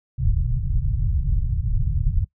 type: low-pass noise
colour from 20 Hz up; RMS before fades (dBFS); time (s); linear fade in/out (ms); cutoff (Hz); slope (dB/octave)
pink; -21; 0.18-2.25; 10; 140; 48
effects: noise-tail reverb RT60 0.1 s tail -19 dB re dry